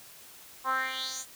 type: tone with band-pass filter sweep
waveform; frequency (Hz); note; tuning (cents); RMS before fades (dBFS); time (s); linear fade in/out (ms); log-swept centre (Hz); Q
10% pulse; 261.6; C4; 0; -32; 0.64-1.26; 50; 980 to 8600; 4
effects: white hiss -51 dBFS RMS until 1.35 s